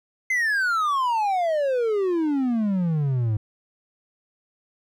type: exponential sweep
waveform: triangle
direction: down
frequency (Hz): 2093 to 103.83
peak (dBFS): -18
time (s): 0.3-3.37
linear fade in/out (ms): 5
effects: none